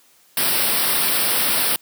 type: band-stop noise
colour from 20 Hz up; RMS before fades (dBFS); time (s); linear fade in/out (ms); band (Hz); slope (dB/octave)
white; -19; 0.37-1.76; 2; 5500 to 8300; 96
effects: white hiss -55 dBFS RMS until 1.81 s + high-pass 150 Hz 12 dB/octave